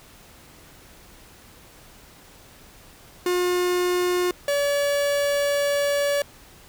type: tone pair in turn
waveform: 45% pulse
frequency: 358.2 / 571.2 Hz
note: F4 / D5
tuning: +44 / -48 cents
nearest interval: minor sixth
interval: 808 cents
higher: second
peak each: -20 dBFS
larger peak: neither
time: 3.26-4.31 / 4.48-6.22 s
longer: second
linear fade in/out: 2 ms
effects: pink hiss -49 dBFS RMS until 6.68 s